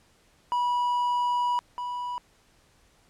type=tone pair in turn; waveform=triangle; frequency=975 / 979.9 Hz; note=B5 / B5; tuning=-23 / -14 cents; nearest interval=unison; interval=9 cents; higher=second; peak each=-21 / -28 dBFS; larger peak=first; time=0.52-1.59 / 1.78-2.18 s; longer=first; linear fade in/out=0 ms; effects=pink hiss -62 dBFS RMS until 3.09 s + low-pass 10000 Hz 12 dB/octave